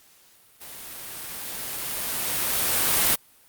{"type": "noise with level ramp", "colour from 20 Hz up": "white", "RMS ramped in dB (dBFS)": [-41, -19], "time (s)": [0.6, 3.16], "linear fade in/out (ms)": 20, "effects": ["white hiss -56 dBFS RMS until 3.48 s", "Opus 48 kbps"]}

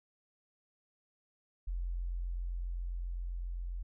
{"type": "tone with level ramp", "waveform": "sine", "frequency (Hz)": 43.78, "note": "F1", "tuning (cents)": 5, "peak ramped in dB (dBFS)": [-33, -36], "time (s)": [1.67, 3.83], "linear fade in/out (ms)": 10, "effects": []}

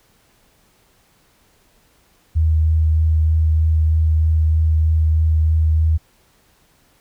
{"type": "tone with vibrato", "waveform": "sine", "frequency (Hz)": 79.1, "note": "D#2", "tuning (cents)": 29, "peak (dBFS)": -12, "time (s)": [2.35, 5.98], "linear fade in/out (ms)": 20, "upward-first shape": "triangle", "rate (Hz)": 3.2, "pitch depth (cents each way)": 14, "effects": ["pink hiss -57 dBFS RMS until 7 s"]}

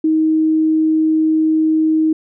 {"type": "tone", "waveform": "sine", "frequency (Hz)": 315.2, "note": "D#4", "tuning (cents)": 23, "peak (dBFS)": -11, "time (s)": [0.04, 2.13], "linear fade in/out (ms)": 5, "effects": []}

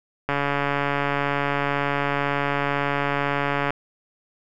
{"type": "click train", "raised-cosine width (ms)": 0.5, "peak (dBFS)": -8, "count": 486, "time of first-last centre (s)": [0.29, 3.705], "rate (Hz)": 142, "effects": []}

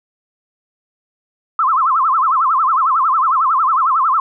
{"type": "tone with vibrato", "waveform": "sine", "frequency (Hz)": 1172, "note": "D6", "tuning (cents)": -4, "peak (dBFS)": -11, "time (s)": [1.59, 4.2], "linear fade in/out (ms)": 2, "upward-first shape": "sine", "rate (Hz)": 11, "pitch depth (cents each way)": 240, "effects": []}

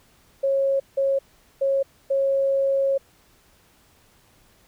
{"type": "tone bursts at uneven times", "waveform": "sine", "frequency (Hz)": 546, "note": "C#5", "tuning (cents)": -26, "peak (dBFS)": -18, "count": 4, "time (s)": [[0.43, 0.8], [0.97, 1.19], [1.61, 1.83], [2.1, 2.98]], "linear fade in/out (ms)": 10, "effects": ["pink hiss -58 dBFS RMS until 4.67 s"]}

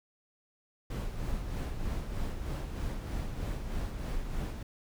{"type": "noise with tremolo", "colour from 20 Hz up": "brown", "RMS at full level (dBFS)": -33, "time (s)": [0.9, 4.63], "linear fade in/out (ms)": 5, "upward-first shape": "sine", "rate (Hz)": 3.2, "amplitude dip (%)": 45, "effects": []}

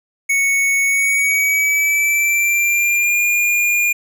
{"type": "tone with pitch glide", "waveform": "square", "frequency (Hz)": [2217, 2418], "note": ["C#7", "D7"], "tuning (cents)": [0, 50], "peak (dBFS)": -14, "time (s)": [0.29, 3.93], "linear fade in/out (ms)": 10, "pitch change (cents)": 150, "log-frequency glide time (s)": [0.85, 3.2], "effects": []}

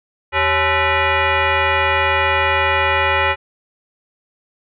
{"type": "tone with frequency modulation", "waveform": "sine", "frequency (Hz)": 553, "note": "C#5", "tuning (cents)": -4, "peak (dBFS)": -13, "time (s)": [0.32, 3.36], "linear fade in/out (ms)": 50, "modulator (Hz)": 471, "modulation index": 4.5, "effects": []}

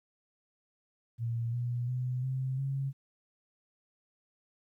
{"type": "tone with pitch steps", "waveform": "sine", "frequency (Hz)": [116.5, 121.17, 126.02, 131.07, 136.32], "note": ["A#2", "B2", "B2", "C3", "C#3"], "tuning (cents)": [-1, -33, 35, 3, -29], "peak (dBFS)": -30, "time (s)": [1.18, 2.93], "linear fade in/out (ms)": 50, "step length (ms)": 350, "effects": ["12-bit"]}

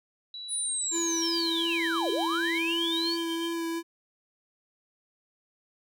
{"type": "tone", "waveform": "sine", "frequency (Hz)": 3930, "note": "B7", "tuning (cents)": -9, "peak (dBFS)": -37, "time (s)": [0.34, 2.58], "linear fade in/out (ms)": 2}
{"type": "linear two-way sweep", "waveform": "sine", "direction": "down then up", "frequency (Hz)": [9980, 350, 4661], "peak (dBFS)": -28, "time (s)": [0.48, 3.18], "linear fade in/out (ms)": 50, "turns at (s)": 2.11}
{"type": "tone with vibrato", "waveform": "square", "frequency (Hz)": 333.6, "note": "E4", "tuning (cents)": 21, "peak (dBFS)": -30, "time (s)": [0.91, 3.83], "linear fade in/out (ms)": 50, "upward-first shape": "sine", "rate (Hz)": 2.8, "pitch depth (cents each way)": 14}
{"type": "tone with tremolo", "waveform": "triangle", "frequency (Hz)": 3136, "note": "G7", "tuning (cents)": 0, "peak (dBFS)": -32, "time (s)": [1.22, 3.53], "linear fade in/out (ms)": 2, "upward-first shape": "sine", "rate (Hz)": 8.2, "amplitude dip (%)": 75}
{"effects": []}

